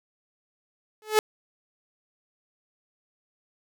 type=tone with exponential growth; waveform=sawtooth; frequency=430 Hz; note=A4; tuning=40 cents flat; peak=-10 dBFS; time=1.02-1.19 s; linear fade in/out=1 ms; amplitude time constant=35 ms; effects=none